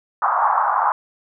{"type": "band-pass noise", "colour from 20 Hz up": "pink", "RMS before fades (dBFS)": -18, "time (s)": [0.22, 0.92], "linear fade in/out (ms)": 2, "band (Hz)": [760, 1300], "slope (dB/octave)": 48, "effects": []}